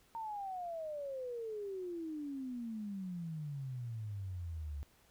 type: exponential sweep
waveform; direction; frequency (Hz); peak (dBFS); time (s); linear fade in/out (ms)
sine; down; 923 to 69.7; -39; 0.15-4.83; 0
effects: pink hiss -68 dBFS RMS until 5.1 s